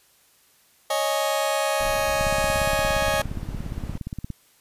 sawtooth chord, C# suspended second, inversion none, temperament just, 554.4 / 623.7 / 831.5 Hz, C#5 / D#5 / G#5, 0 / +4 / +2 cents, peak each -22 / -21 / -23 dBFS, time 0.9-3.22 s, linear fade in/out 5 ms
brown noise, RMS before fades -34 dBFS, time 1.8-3.98 s, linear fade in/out 5 ms
click train, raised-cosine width 5 ms, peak -18 dBFS, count 37, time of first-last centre 2.21-4.303 s, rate 17.2 Hz
effects white hiss -59 dBFS RMS until 4.6 s + resampled to 32000 Hz

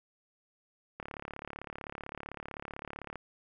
click train, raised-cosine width 0.5 ms, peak -25 dBFS, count 78, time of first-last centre 1-3.157 s, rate 35.7 Hz, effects none

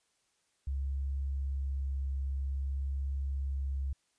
sine tone with vibrato, 68.2 Hz, C#2, 28 cents flat, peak -31 dBFS, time 0.67-3.93 s, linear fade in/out 5 ms, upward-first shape triangle, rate 0.51 Hz, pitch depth 10 cents each way, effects white hiss -75 dBFS RMS until 4.18 s + resampled to 22050 Hz

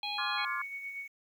harmonic tone, 826 Hz, G#5, 10 cents flat, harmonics 1 / 3 / 4 / 5, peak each -39 / -39 / -39 / -39 dBFS, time 0.03-0.45 s, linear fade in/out 2 ms
sine chord, D half-diminished seventh, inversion third, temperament just, 1057.2 / 1174.7 / 1409.6 / 1691.5 Hz, C6 / D6 / F6 / Ab6, +18 / 0 / +16 / +31 cents, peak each -38 dBFS, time 0.18-0.62 s, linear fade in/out 5 ms
sine tone with tremolo, 2226 Hz, C#7, 7 cents sharp, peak -36 dBFS, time 0.37-1.08 s, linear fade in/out 20 ms, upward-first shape sine, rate 8.5 Hz, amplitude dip 45%
effects 10-bit

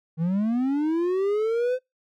triangle linear sweep, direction up, 155.56 to 516 Hz, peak -19 dBFS, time 0.17-1.79 s, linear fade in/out 50 ms, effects noise-tail reverb RT60 0.2 s tail -25 dB re dry

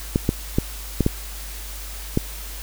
clicks, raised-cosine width 3 ms, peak -4 dBFS, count 6, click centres 0.159 / 0.291 / 0.585 / 1.007 / 1.064 / 2.174 s, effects added 50 Hz sine -33 dBFS peak until 2.62 s + white hiss -37 dBFS RMS until 2.62 s

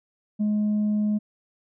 sine tone with tanh clipping, 210.3 Hz, G#3, 22 cents sharp, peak -21 dBFS, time 0.39-1.19 s, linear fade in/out 20 ms, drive 1 dB, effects none

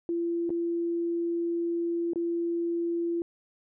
sine tone with dropouts, 340 Hz, F4, 46 cents flat, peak -26 dBFS, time 0.09-3.22 s, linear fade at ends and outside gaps 1 ms, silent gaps 0.494-0.503 / 2.134-2.158 s, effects none

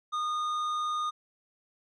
triangle tone with tanh clipping, 1226 Hz, D#6, 26 cents flat, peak -30 dBFS, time 0.12-1.11 s, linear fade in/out 20 ms, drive 13 dB, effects none

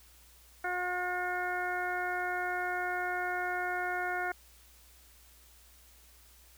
harmonic tone, 360 Hz, F#4, 47 cents flat, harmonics 1 / 2 / 3 / 4 / 5 / 6, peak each -40 / -35 / -45 / -35 / -41 / -43 dBFS, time 0.64-4.32 s, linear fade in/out 5 ms, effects added 60 Hz sine -60 dBFS peak until 6.57 s + white hiss -60 dBFS RMS until 6.57 s

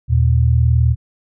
sine tone pair together, 79.3 / 118.82 Hz, D#2 / A#2, +33 / +34 cents, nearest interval perfect fifth, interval 701 cents, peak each -13 dBFS, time 0.08-0.96 s, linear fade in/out 50 ms, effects none

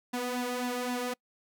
sawtooth tone with flanger, 247.3 Hz, B3, 3 cents sharp, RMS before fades -33 dBFS, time 0.13-1.14 s, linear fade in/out 10 ms, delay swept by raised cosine 1.1 to 2.5 ms, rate 3.8 Hz, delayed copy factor +0.65, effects noise-tail reverb RT60 0.1 s tail -26 dB re dry

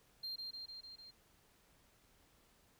sine tone with echo, 4186 Hz, C8, in tune, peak -38 dBFS, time 0.23-0.36 s, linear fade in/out 10 ms, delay 150 ms, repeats 5, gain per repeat -3 dB, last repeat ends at 1.11 s, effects tanh soft clip ceiling -40 dBFS + pink hiss -70 dBFS RMS until 2.79 s

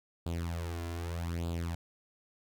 sawtooth tone with flanger, 84.6 Hz, E2, 45 cents sharp, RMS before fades -36 dBFS, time 0.26-1.75 s, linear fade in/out 0 ms, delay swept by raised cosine 0.25 to 2.95 ms, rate 0.82 Hz, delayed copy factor +0.75, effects none

